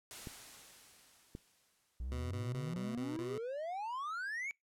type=noise with exponential decay; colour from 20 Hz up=white; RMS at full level=-47 dBFS; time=0.11-2.64 s; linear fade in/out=0 ms; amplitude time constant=550 ms
type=clicks; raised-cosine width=3 ms; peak=-31 dBFS; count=2; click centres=0.272 / 1.351 s
type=exponential sweep; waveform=triangle; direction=up; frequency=58 to 2300 Hz; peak=-36 dBFS; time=2-4.51 s; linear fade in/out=0 ms
type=tone bursts; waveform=15% pulse; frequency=124.2 Hz; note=B2; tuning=10 cents sharp; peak=-36 dBFS; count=6; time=2.12-3.38 s; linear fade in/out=0 ms; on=190 ms; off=24 ms
effects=noise-tail reverb RT60 0.2 s tail -26 dB re dry + low-pass 11000 Hz 12 dB/octave